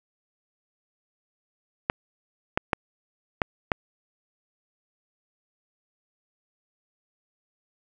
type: clicks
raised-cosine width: 0.5 ms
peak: -6 dBFS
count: 5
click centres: 1.899 / 2.575 / 2.732 / 3.418 / 3.718 s
effects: none